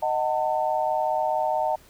sine chord, D# diminished, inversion none, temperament just, 622.3 / 746.7 / 896 Hz, D#5 / F#5 / A5, 0 / +16 / +31 cents, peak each -26 / -26 / -26 dBFS, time 0.02-1.76 s, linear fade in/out 10 ms, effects pink hiss -54 dBFS RMS until 1.89 s

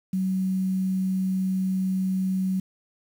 sine tone with quantisation, 188.3 Hz, F#3, 31 cents sharp, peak -22 dBFS, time 0.13-2.6 s, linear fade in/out 5 ms, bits 8, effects none

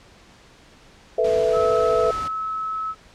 sine chord, A suspended second, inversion none, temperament equal, 440 / 493.9 / 659.3 Hz, A4 / B4 / E5, 0 / 0 / 0 cents, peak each -21 dBFS, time 1.18-2.11 s, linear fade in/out 5 ms
pink noise, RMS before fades -35 dBFS, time 1.24-2.28 s, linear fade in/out 5 ms
sine tone, 1296 Hz, E6, 30 cents flat, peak -24 dBFS, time 1.52-2.95 s, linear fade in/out 50 ms
effects pink hiss -50 dBFS RMS until 3.14 s + low-pass 6000 Hz 12 dB/octave

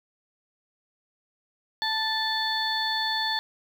harmonic tone, 880 Hz, A5, in tune, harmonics 1 / 2 / 4 / 5, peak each -30 / -30 / -30 / -30 dBFS, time 1.82-3.39 s, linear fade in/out 0 ms, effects 8-bit

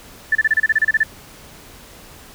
sine tone bursts, 1760 Hz, A6, in tune, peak -11 dBFS, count 12, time 0.32-1.034 s, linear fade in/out 5 ms, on 32 ms, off 30 ms, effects pink hiss -42 dBFS RMS until 2.34 s

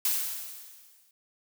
blue noise with exponential decay, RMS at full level -25 dBFS, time 0.05-1.11 s, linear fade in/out 2 ms, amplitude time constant 230 ms, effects none

